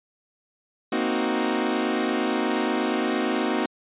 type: chord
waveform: sawtooth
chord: C half-diminished seventh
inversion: third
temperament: equal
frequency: 233.1 / 261.6 / 311.1 / 370 Hz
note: Bb3 / C4 / Eb4 / Gb4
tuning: 0 / 0 / 0 / 0 cents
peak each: -24 dBFS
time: 0.92-3.66 s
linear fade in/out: 5 ms
effects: resampled to 8000 Hz